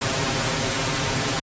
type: noise with comb filter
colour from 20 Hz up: pink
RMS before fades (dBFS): -23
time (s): 0.01-1.4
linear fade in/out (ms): 10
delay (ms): 7.5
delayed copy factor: +0.85
effects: high-pass 60 Hz 12 dB/octave + resampled to 16000 Hz